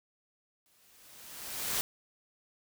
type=noise with exponential growth; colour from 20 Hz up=white; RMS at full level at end=-30 dBFS; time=0.66-1.81 s; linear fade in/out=0 ms; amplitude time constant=250 ms; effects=none